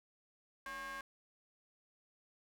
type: ring-modulated tone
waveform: 45% pulse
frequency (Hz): 261.6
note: C4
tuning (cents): 0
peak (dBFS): -40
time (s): 0.66-1.01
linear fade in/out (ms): 2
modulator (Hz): 1350
effects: none